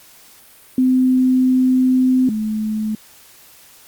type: tone pair in turn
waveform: sine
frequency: 256.6 / 215.8 Hz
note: C4 / A3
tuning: -34 / -33 cents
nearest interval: minor third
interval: 299 cents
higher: first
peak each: -11 / -18 dBFS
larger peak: first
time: 0.78-2.29 / 2.29-2.95 s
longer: first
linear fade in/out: 2 ms
effects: white hiss -46 dBFS RMS until 3.87 s + Opus 48 kbps